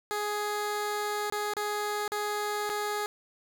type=tone with dropouts; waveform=15% pulse; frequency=416.8 Hz; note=G#4; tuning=6 cents sharp; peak=-23 dBFS; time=0.11-3.06 s; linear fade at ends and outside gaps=0 ms; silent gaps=1.3-1.324 / 1.536-1.567 / 2.078-2.119 / 2.694-2.699 s; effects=none